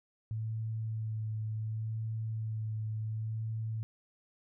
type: tone with vibrato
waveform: sine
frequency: 110 Hz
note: A2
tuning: in tune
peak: -33 dBFS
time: 0.31-3.83 s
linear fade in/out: 0 ms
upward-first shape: sine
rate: 0.69 Hz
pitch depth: 18 cents each way
effects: none